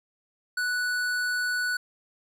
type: tone with tanh clipping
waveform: sine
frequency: 1480 Hz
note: F#6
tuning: in tune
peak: -27 dBFS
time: 0.57-1.77 s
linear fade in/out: 5 ms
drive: 16 dB
effects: none